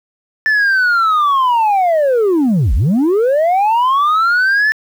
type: linear two-way sweep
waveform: sine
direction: down then up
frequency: 1768 to 42.97 to 1768 Hz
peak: -7 dBFS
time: 0.46-4.72 s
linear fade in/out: 0 ms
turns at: 2.74 s
effects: tanh soft clip ceiling -9 dBFS + 7-bit